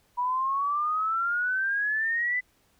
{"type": "exponential sweep", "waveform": "sine", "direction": "up", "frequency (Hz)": [971, 2014], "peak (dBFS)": -24, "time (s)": [0.17, 2.41], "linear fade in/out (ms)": 20, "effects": ["pink hiss -66 dBFS RMS until 2.79 s"]}